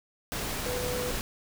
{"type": "tone in noise", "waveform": "sine", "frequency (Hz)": 495.3, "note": "B4", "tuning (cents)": 5, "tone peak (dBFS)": -32, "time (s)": [0.66, 1.11], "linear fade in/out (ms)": 0, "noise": "pink", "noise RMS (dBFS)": -33, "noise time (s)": [0.32, 1.21], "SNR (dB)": -2, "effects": []}